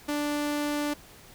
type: tone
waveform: sawtooth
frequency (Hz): 293.7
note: D4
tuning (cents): 0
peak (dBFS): -23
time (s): 0.08-0.94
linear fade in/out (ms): 10
effects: pink hiss -51 dBFS RMS until 1.34 s